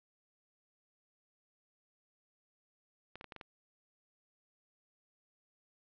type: clicks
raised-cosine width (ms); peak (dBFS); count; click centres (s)
0.3; -30; 6; 3.156 / 3.211 / 3.243 / 3.322 / 3.363 / 3.412
effects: low-pass 4000 Hz 12 dB/octave